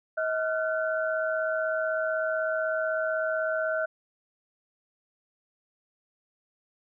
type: tone cluster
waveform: sine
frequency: 636 / 1389 / 1505 Hz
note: D#5 / F6 / F#6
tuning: +38 / -10 / +29 cents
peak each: -27 / -33 / -32 dBFS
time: 0.17-3.86 s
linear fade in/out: 10 ms
effects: none